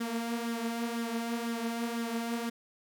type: tone with flanger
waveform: sawtooth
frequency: 232.4 Hz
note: A#3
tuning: 5 cents flat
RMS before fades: -34 dBFS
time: 0-2.5 s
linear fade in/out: 10 ms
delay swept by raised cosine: 0.56 to 5.76 ms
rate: 2 Hz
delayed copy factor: +0.55
effects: none